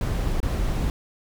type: noise with dropouts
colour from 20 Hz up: brown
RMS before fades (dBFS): -24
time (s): 0.01-0.9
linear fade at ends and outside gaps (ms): 1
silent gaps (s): 0.403-0.429
effects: none